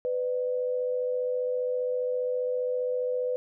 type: tone pair together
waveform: sine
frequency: 502 / 597 Hz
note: B4 / D5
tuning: +28 / +28 cents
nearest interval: minor third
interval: 300 cents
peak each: -26 / -36 dBFS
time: 0.05-3.36 s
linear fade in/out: 0 ms
effects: none